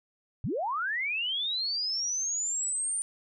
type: linear sweep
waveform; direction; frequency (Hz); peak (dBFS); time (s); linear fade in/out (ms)
sine; up; 82.9 to 9080; -28; 0.44-3.02; 0
effects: none